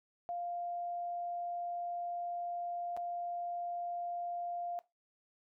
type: tone with dropouts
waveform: sine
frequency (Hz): 698.5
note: F5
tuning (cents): 0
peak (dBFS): -36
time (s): 0.29-4.79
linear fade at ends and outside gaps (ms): 0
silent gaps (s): 2.966-2.973
effects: noise-tail reverb RT60 0.2 s tail -18 dB re dry